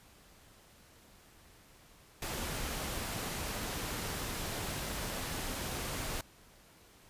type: noise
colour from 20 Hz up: pink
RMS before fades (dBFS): -38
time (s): 2.22-6.21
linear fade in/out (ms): 2
effects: pink hiss -60 dBFS RMS until 7.09 s + resampled to 32000 Hz